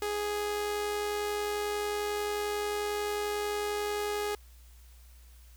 sawtooth tone with amplitude modulation, 415.3 Hz, G#4, in tune, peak -25 dBFS, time 0.02-4.35 s, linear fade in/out 2 ms, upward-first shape sine, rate 91.2 Hz, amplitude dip 30%, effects added 60 Hz sine -51 dBFS peak until 5.56 s + white hiss -62 dBFS RMS until 5.56 s

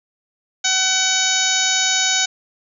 harmonic tone with a mistuned harmonic, 755 Hz, F#5, 35 cents sharp, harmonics 1 / 2 / 3 / 4 / 5 / 6 / 7 / 8 / 9, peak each -28 / -24 / -25 / -25 / -22 / -28 / -26 / -23 / -22 dBFS, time 0.64-2.26 s, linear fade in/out 10 ms, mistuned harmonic 6, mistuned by -20 cents, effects none

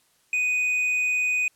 sine tone with tanh clipping, 2489 Hz, D#7, in tune, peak -22 dBFS, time 0.33-1.48 s, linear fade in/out 2 ms, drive 5 dB, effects white hiss -64 dBFS RMS until 1.55 s + low-pass 12000 Hz 12 dB/octave

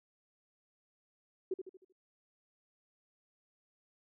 sine tone with echo, 374.9 Hz, F#4, 23 cents sharp, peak -31 dBFS, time 1.51-1.54 s, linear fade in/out 5 ms, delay 77 ms, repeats 5, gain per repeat -7 dB, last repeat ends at 1.925 s, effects none

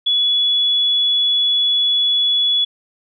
sine tone, 3400 Hz, G#7, 40 cents sharp, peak -13 dBFS, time 0.06-2.65 s, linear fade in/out 10 ms, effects none

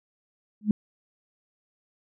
sine tone with exponential growth, 210.9 Hz, G#3, 27 cents sharp, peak -14 dBFS, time 0.61-0.71 s, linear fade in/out 2 ms, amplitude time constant 20 ms, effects none

